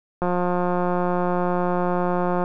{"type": "click train", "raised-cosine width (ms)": 1, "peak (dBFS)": -10, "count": 396, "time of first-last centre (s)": [0.22, 2.439], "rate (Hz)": 178, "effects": []}